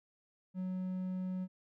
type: tone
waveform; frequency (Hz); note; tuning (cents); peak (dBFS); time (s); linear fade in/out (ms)
triangle; 185; F#3; 0; -33; 0.54-1.48; 50
effects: none